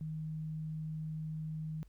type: tone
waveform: sine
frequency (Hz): 156.7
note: D#3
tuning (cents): +13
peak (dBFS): -37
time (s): 0.01-1.83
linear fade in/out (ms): 0
effects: added 50 Hz sine -56 dBFS peak until 1.88 s + pink hiss -75 dBFS RMS until 1.88 s